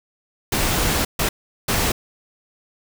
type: noise bursts at uneven times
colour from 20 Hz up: pink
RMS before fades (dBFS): -20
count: 3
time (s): 0.52-1.05 / 1.19-1.29 / 1.68-1.92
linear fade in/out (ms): 5
effects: none